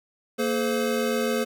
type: tone cluster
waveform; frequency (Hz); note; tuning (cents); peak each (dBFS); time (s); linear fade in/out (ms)
square; 231.8 / 428.2 / 516; A#3 / A4 / C5; -10 / -47 / -24; -28; 0.38-1.45; 20
effects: none